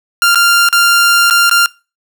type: tone with dropouts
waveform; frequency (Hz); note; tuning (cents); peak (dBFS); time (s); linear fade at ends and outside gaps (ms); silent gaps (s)
sawtooth; 1393; F6; -5; -3; 0.22-1.66; 1; 0.347-0.356 / 0.688-0.727 / 1.3-1.308 / 1.496-1.512
effects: noise-tail reverb RT60 0.3 s tail -23 dB re dry